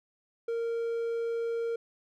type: tone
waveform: triangle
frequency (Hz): 463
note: A#4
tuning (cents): -12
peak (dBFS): -27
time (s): 0.48-1.76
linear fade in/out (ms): 5
effects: none